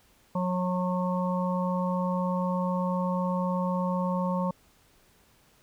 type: harmonic tone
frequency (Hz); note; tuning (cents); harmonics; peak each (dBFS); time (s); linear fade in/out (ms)
181.6; F#3; -32; 1 / 3 / 5 / 6; -27 / -32 / -34 / -35; 0.35-4.51; 5
effects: pink hiss -62 dBFS RMS until 5.62 s

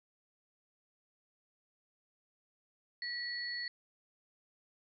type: tone pair together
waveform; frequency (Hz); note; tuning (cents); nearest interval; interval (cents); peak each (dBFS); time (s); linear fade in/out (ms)
sine; 1931 / 4401; B6 / C#8; -39 / -13; octave + major second; 1426; -39 / -40; 3.02-3.68; 2
effects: none

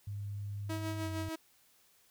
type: tone with pitch glide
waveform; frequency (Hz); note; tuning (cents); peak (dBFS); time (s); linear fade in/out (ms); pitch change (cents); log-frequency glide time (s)
sine; 101.6 to 94.8; G#2 to F#2; -38 to +43; -37; 0.07-1.29; 5; -119; 1-1.07
type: tone with tremolo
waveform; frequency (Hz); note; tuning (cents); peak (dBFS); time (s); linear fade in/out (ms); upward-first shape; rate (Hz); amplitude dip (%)
sawtooth; 321.5; E4; -43; -32; 0.69-1.36; 10; sine; 6.5; 50
effects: white hiss -67 dBFS RMS until 2.1 s

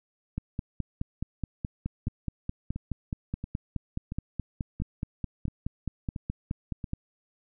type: two click trains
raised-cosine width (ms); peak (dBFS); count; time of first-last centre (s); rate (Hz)
5; -22 / -18; 8 / 32; 2.08-6.842 / 0.38-6.934; 1.47 / 4.73
effects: none

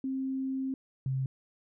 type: tone pair in turn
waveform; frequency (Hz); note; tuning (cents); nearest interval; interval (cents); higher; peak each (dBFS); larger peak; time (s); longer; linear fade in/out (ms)
sine; 265.3 / 132.65; C4 / C3; +24 / +24; octave; 1200; first; -30 / -28; second; 0.04-0.74 / 1.06-1.26; first; 2
effects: none

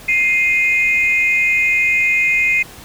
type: tone pair together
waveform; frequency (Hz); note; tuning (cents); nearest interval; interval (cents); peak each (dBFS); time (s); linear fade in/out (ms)
sine; 2104 / 2491; C7 / D#7; +9 / +1; minor third; 292; -14; 0.08-2.63; 10
effects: tanh soft clip ceiling -6 dBFS + pink hiss -38 dBFS RMS until 2.84 s

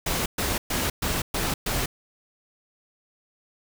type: noise bursts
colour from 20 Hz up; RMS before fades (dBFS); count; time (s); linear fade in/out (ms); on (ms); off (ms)
pink; -26; 6; 0.06-1.86; 5; 200; 120
effects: none

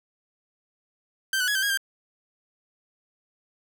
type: tone with pitch steps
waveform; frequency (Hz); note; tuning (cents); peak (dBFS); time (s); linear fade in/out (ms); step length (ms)
sawtooth; 1559 / 1487 / 1675 / 1553 / 1641 / 1584; G6 / F#6 / G#6 / G6 / G#6 / G6; -10 / +8 / +14 / -17 / -21 / +18; -19; 1.33-1.774; 2; 74
effects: none

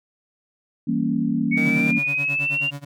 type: chord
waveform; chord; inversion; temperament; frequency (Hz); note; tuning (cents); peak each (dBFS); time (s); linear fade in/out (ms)
sine; E diminished seventh; none; equal; 164.81 / 196 / 233.1 / 277.2; E3 / G3 / Bb3 / Db4; 0 / 0 / 0 / 0; -27 / -27 / -22 / -25; 0.87-1.99; 10
type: exponential sweep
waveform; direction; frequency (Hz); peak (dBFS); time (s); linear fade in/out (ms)
sine; up; 2217 to 2800; -20; 1.51-2.71; 20
type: tone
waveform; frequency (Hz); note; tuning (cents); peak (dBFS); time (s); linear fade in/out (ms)
15% pulse; 155.56; D#3; 0; -23; 1.57-1.91; 2
type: tone with tremolo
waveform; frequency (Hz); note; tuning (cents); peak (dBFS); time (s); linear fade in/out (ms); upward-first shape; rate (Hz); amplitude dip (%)
35% pulse; 142.4; C#3; +47; -27; 1.65-2.85; 10; sine; 9.3; 95
effects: none

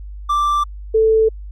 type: tone pair in turn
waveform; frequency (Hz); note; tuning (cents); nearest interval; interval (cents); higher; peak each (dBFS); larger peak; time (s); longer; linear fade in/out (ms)
triangle / sine; 1174.7 / 441.4; D6 / A4; 0 / +5; octave + perfect fourth; 1695; first; -12 / -10; second; 0.29-0.64 / 0.94-1.29; neither; 10
effects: added 50 Hz sine -29 dBFS peak until 1.51 s

